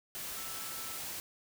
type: tone in noise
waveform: sine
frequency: 1324 Hz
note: E6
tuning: 7 cents sharp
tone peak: -50 dBFS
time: 0.37-0.98 s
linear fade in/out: 0 ms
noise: white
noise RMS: -41 dBFS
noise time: 0.15-1.2 s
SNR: -12 dB
effects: none